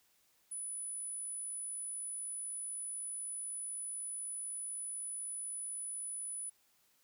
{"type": "tone", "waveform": "sine", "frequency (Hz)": 9956, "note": "D#9", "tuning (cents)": 0, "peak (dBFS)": -39, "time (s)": [0.51, 6.5], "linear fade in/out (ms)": 10, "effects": ["white hiss -72 dBFS RMS until 7.03 s"]}